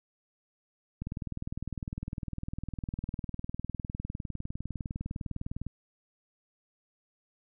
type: click train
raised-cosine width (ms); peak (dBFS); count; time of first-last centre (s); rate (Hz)
5; -23; 93; 1.02-5.666; 19.8
effects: none

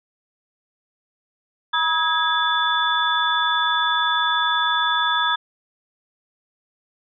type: tone cluster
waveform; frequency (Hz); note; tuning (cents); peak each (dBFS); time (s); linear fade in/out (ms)
sine; 964 / 1275 / 1651 / 3476; B5 / D#6 / G#6 / A7; -42 / +42 / -11 / -22; -23; 1.73-5.36; 10
effects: none

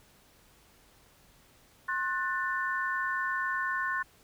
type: chord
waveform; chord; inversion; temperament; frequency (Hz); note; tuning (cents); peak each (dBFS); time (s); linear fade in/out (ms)
sine; F# diminished; second; just; 1065.6 / 1480 / 1776; C6 / F#6 / A6; +31 / 0 / +16; -33; 1.88-4.03; 10
effects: pink hiss -61 dBFS RMS until 4.23 s

